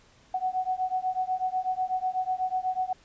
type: beating tone pair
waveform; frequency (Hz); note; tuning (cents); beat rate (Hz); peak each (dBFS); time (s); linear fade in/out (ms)
sine; 740 / 748.1; F#5 / F#5; 0 / +19; 8.1; -29; 0.34-2.93; 5
effects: pink hiss -59 dBFS RMS until 3.04 s + resampled to 16000 Hz